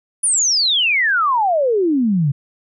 sine exponential sweep, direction down, 9956 to 132.9 Hz, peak -13 dBFS, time 0.23-2.32 s, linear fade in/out 10 ms, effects none

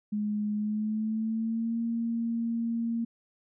sine tone with pitch glide, 209.5 to 231.1 Hz, G#3 to A#3, +15 to -15 cents, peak -27 dBFS, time 0.12-3.05 s, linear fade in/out 10 ms, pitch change +170 cents, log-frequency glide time 0.55-1.79 s, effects none

